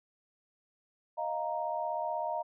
sine chord, Eb suspended second, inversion none, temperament equal, 622.3 / 698.5 / 932.3 Hz, Eb5 / F5 / Bb5, 0 / 0 / 0 cents, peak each -36 / -36 / -35 dBFS, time 1.17-2.43 s, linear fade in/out 20 ms, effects none

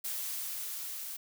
blue noise with level ramp, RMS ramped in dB -36 to -41 dBFS, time 0.04-1.17 s, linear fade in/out 10 ms, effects none

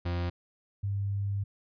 40% pulse / sine tone pair in turn, 87.31 / 99.86 Hz, F2 / G2, 0 / +33 cents, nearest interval major second, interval 233 cents, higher second, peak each -28 dBFS, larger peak neither, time 0.05-0.3 / 0.83-1.44 s, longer second, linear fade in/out 10 ms, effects resampled to 11025 Hz

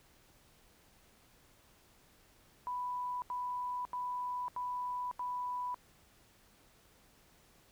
sine tone bursts, 990 Hz, B5, 4 cents sharp, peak -35 dBFS, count 5, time 2.67-5.744 s, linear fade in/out 0 ms, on 550 ms, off 81 ms, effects pink hiss -65 dBFS RMS until 7.71 s

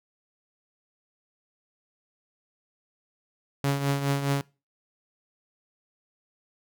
sawtooth tone with tremolo, 139.9 Hz, C#3, 16 cents sharp, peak -17 dBFS, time 3.64-4.41 s, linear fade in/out 0 ms, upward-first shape triangle, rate 4.8 Hz, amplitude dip 65%, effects noise-tail reverb RT60 0.3 s tail -22 dB re dry

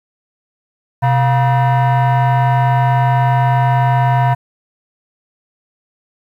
sine tone with frequency modulation, 127.9 Hz, C3, 39 cents flat, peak -7 dBFS, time 1.02-4.35 s, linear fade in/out 20 ms, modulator 832 Hz, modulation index 0.95, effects tanh soft clip ceiling -9 dBFS + 8-bit

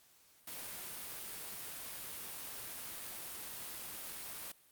white noise, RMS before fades -45 dBFS, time 0.47-4.52 s, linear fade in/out 5 ms, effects white hiss -66 dBFS RMS until 4.71 s + Opus 48 kbps

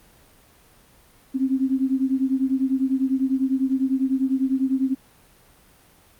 sine beating tone pair, 261.6 / 271.6 Hz, C4 / C#4, 0 / -35 cents, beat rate 10 Hz, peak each -21 / -23 dBFS, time 1.34-4.95 s, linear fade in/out 20 ms, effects pink hiss -54 dBFS RMS until 6.19 s + Opus 32 kbps

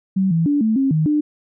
sine tone with pitch steps, 190.9 / 164.6 / 289.3 / 219.8 / 270.2 / 156.1 / 299.1 Hz, G3 / E3 / D4 / A3 / C#4 / D#3 / D4, -46 / -2 / -26 / -2 / -44 / +6 / +32 cents, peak -14 dBFS, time 0.16-1.21 s, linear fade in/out 10 ms, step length 150 ms, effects none

